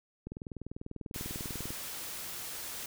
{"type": "click train", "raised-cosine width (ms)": 3, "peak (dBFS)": -27, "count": 30, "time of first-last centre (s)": [0.27, 1.706], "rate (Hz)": 20.2}
{"type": "noise", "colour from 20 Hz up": "white", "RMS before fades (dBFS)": -41, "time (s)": [1.14, 2.86], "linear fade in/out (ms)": 2}
{"effects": []}